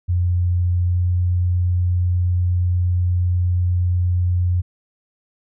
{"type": "tone with pitch glide", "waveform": "sine", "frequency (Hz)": [88.6, 89.16], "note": ["F2", "F2"], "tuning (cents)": [25, 36], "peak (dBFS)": -15, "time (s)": [0.08, 4.62], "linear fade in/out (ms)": 20, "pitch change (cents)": 11, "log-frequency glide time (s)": [0.86, 1], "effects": []}